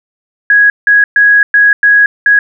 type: tone bursts at uneven times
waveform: sine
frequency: 1661.2 Hz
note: G#6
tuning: in tune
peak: -3 dBFS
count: 6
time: 0.5-0.7 / 0.87-1.04 / 1.16-1.43 / 1.54-1.73 / 1.83-2.06 / 2.26-2.39 s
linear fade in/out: 2 ms
effects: none